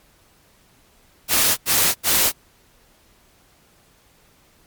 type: noise bursts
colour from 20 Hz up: white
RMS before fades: -17 dBFS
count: 3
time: 1.28-2.322 s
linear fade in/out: 50 ms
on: 290 ms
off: 86 ms
effects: pink hiss -56 dBFS RMS until 4.66 s + MP3 96 kbps